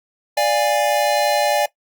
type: chord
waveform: square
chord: D diminished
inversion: none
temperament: equal with one note detuned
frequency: 587.3 / 698.5 / 822 Hz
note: D5 / F5 / Ab5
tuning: 0 / 0 / -18 cents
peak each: -19 / -24 / -20 dBFS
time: 0.37-1.66 s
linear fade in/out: 5 ms
effects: noise-tail reverb RT60 0.1 s tail -19 dB re dry + Opus 48 kbps